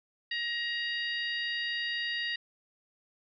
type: harmonic tone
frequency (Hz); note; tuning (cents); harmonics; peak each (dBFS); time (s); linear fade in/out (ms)
944; A#5; +22; 2 / 3 / 4 / 5; -33 / -37 / -39 / -41; 0.31-2.36; 5
effects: none